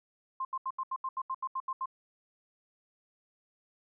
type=tone bursts; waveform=sine; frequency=1053 Hz; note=C6; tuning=11 cents sharp; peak=-31 dBFS; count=12; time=0.4-1.858 s; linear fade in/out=5 ms; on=50 ms; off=78 ms; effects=none